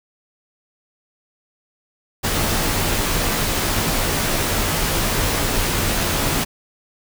pink noise with comb filter, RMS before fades -20 dBFS, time 2.23-6.45 s, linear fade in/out 20 ms, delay 16 ms, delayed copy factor -0.5, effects none

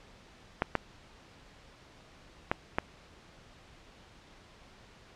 clicks, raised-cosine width 0.5 ms, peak -11 dBFS, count 4, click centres 0.621 / 0.753 / 2.515 / 2.785 s, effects pink hiss -56 dBFS RMS until 5.15 s + low-pass 5000 Hz 12 dB/octave

